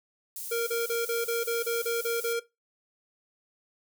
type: high-pass noise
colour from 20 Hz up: white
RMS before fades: -38 dBFS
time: 0.36-2.33 s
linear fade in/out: 2 ms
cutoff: 7600 Hz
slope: 12 dB/octave
type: tone bursts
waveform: square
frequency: 466.2 Hz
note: A#4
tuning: in tune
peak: -27 dBFS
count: 10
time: 0.51-2.398 s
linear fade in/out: 10 ms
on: 160 ms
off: 32 ms
effects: noise-tail reverb RT60 0.2 s tail -17 dB re dry